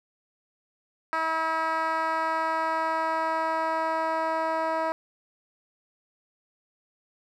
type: tone with band-pass filter sweep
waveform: 10% pulse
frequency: 322 Hz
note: E4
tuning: 41 cents flat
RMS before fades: -27 dBFS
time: 1.13-4.92 s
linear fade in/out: 0 ms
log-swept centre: 1200 to 780 Hz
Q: 1.6
effects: none